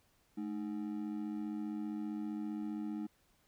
triangle ring-modulated tone, 261.6 Hz, C4, in tune, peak -32 dBFS, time 0.37-3.07 s, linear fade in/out 10 ms, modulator 47.6 Hz, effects pink hiss -72 dBFS RMS until 3.47 s

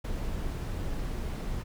brown noise with ADSR envelope, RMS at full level -29 dBFS, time 0.04-1.64 s, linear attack 13 ms, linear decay 5 ms, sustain -4 dB, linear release 27 ms, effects none

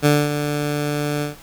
15% pulse tone with ADSR envelope, 147.1 Hz, D3, 3 cents sharp, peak -5 dBFS, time 0.02-1.36 s, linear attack 37 ms, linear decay 230 ms, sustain -9 dB, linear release 140 ms, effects pink hiss -44 dBFS RMS until 1.42 s

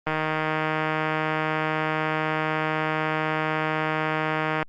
click train, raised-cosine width 0.5 ms, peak -10 dBFS, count 712, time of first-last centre 0.07-4.628 s, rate 156 Hz, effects Opus 32 kbps

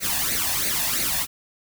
white noise with flanger, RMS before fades -24 dBFS, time 0-1.27 s, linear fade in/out 50 ms, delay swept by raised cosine 0.46 to 1.16 ms, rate 3 Hz, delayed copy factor +0.7, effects none

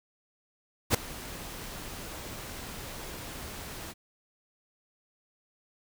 pink noise with ADSR envelope, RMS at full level -21 dBFS, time 0.9-3.94 s, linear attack 45 ms, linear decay 3 ms, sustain -20 dB, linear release 36 ms, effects none

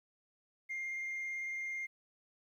sine tone with vibrato, 2112 Hz, C7, 16 cents sharp, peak -35 dBFS, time 0.69-1.87 s, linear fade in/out 20 ms, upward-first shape sine, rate 18 Hz, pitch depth 10 cents each way, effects tanh soft clip ceiling -35 dBFS + 12-bit

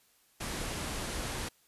pink low-pass noise, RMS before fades -37 dBFS, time 0.4-1.49 s, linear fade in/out 10 ms, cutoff 12000 Hz, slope 96 dB/octave, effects white hiss -67 dBFS RMS until 1.67 s + resampled to 32000 Hz

